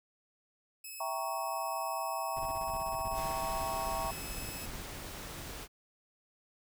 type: tone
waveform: 5% pulse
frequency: 2585 Hz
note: E7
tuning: 34 cents flat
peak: -34 dBFS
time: 0.84-4.66 s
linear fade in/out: 5 ms
type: chord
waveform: sine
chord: E diminished seventh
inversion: none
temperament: equal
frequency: 659.3 / 784 / 932.3 / 1108.7 Hz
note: E5 / G5 / Bb5 / Db6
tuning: 0 / 0 / 0 / 0 cents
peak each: -39 dBFS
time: 1-4.11 s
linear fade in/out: 5 ms
type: noise with tremolo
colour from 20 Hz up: brown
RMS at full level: -42 dBFS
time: 2.36-4.82 s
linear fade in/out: 10 ms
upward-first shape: square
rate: 16 Hz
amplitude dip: 70%
type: noise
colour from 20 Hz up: pink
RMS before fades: -44 dBFS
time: 3.13-5.68 s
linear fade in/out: 50 ms
effects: none